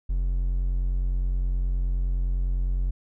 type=tone; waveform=triangle; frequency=44.86 Hz; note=F1; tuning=47 cents sharp; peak=-20 dBFS; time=0.09-2.91 s; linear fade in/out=10 ms; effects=none